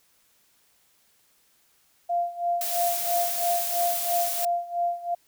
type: tone with tremolo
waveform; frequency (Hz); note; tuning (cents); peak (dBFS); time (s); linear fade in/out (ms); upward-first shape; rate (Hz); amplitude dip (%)
sine; 695; F5; -9; -21; 2.09-5.15; 10; sine; 3; 85
type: noise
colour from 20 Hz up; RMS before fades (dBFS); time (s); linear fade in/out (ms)
blue; -29; 2.61-4.45; 2
effects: white hiss -64 dBFS RMS until 5.27 s